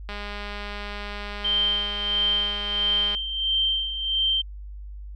click train, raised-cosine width 0.3 ms, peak -19 dBFS, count 628, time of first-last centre 0.09-3.149 s, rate 205 Hz
sine tone with tremolo, 3136 Hz, G7, in tune, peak -19 dBFS, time 1.44-4.42 s, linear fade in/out 10 ms, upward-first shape sine, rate 1.5 Hz, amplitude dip 65%
effects added 50 Hz sine -35 dBFS peak until 5.15 s

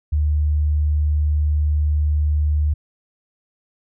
sine tone, 75 Hz, D2, 37 cents sharp, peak -15 dBFS, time 0.12-2.74 s, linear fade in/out 10 ms, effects none

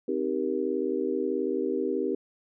sine chord, C minor seventh, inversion none, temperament just, 261.6 / 314 / 392.4 / 470.9 Hz, C4 / Eb4 / G4 / Bb4, 0 / +16 / +2 / +18 cents, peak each -32 / -32 / -29 / -32 dBFS, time 0.08-2.15 s, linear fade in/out 5 ms, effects none

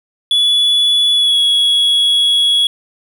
triangle tone with pitch glide, 3419 to 3349 Hz, G#7 to G#7, +50 to +14 cents, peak -8 dBFS, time 0.31-2.67 s, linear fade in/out 2 ms, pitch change -36 cents, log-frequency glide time 1.14-1.38 s, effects 7-bit

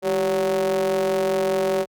square ring-modulated tone, 90.7 Hz, F#2, 34 cents flat, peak -17 dBFS, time 0.02-1.86 s, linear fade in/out 50 ms, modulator 476 Hz, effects high-pass 60 Hz 12 dB/octave

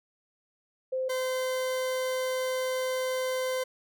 sine / 40% pulse tone pair in turn, 519 / 515.1 Hz, C5 / C5, -14 / -27 cents, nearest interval unison, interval 13 cents, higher first, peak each -27 dBFS, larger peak neither, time 0.92-1.09 / 1.09-3.64 s, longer second, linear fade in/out 10 ms, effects none

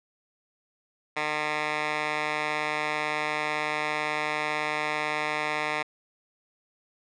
10% pulse tone with band-pass filter, 151.5 Hz, D#3, 46 cents flat, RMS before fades -29 dBFS, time 1.16-5.83 s, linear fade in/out 10 ms, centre 1800 Hz, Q 1.5, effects resampled to 24000 Hz

